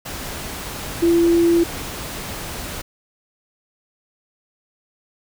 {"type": "tone in noise", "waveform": "sine", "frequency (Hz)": 339.1, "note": "E4", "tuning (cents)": 49, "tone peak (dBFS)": -12, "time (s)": [1.02, 1.64], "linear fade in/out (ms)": 10, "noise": "pink", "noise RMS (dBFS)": -30, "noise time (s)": [0.05, 2.82], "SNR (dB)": 15, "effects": []}